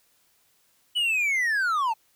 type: linear sweep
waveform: triangle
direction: down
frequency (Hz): 2990 to 847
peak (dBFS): -20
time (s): 0.95-1.94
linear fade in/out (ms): 20
effects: white hiss -65 dBFS RMS until 2.15 s